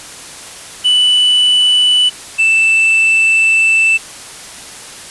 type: tone pair in turn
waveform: triangle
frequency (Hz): 2977 / 2652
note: F#7 / E7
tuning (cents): +10 / +10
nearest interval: major second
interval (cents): 200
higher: first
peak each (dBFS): -6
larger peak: neither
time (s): 0.84-2.1 / 2.38-3.98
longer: second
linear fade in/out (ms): 20
effects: white hiss -31 dBFS RMS until 5.1 s + resampled to 24000 Hz